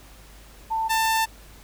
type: tone pair in turn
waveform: sine / sawtooth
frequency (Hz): 891 / 891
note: A5 / A5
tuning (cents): +22 / +22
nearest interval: unison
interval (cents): 0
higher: neither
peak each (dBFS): -22 / -16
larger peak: second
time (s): 0.7-0.89 / 0.89-1.26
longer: second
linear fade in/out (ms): 20
effects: added 50 Hz sine -47 dBFS peak until 1.63 s + pink hiss -50 dBFS RMS until 1.63 s